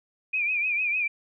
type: tone with vibrato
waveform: sine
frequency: 2438 Hz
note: D#7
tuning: 36 cents flat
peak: -23 dBFS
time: 0.33-1.08 s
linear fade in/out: 10 ms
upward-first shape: triangle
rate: 6.6 Hz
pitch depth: 99 cents each way
effects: none